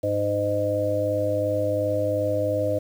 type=harmonic tone with a mistuned harmonic; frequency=102.8 Hz; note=G#2; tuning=17 cents flat; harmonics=1 / 3 / 5 / 6; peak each=-29 / -30 / -25 / -25 dBFS; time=0.03-2.79 s; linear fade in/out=10 ms; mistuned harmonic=3; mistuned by=-16 cents; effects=8-bit